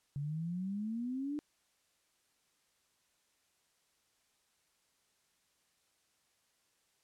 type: exponential sweep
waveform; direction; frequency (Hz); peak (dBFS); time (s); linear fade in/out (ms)
sine; up; 139.2 to 301.2; -35; 0.16-1.39; 0
effects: white hiss -75 dBFS RMS until 7.03 s + low-pass 10000 Hz 12 dB/octave